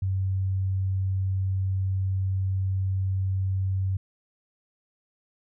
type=tone; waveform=sine; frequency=95.3 Hz; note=G2; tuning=48 cents flat; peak=-23 dBFS; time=0.02-3.97 s; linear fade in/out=5 ms; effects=none